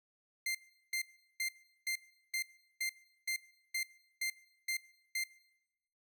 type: tone bursts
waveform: sawtooth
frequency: 2093 Hz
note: C7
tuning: in tune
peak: -30 dBFS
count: 11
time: 0.46-5.239 s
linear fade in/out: 5 ms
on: 89 ms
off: 380 ms
effects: noise-tail reverb RT60 0.9 s tail -21 dB re dry